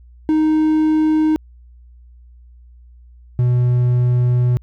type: tone pair in turn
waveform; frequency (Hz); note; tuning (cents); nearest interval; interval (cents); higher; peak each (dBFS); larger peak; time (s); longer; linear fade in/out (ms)
triangle; 311.1 / 123.21; D#4 / B2; 0 / -4; octave + major third; 1604; first; -10; neither; 0.29-1.36 / 3.39-4.57; second; 0
effects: added 60 Hz sine -41 dBFS peak until 4.62 s